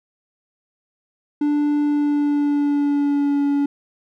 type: tone with pitch glide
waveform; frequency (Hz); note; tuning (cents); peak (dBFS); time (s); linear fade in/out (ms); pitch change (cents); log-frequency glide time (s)
triangle; 293.7 to 284.2; D4 to C#4; 0 to +43; -14; 1.41-3.66; 5; -57; 1.81-3.43
effects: none